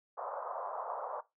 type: band-pass noise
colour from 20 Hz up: pink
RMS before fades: -40 dBFS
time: 0.17-1.21 s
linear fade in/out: 10 ms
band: 540 to 1200 Hz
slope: 48 dB/octave
effects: noise-tail reverb RT60 0.2 s tail -17 dB re dry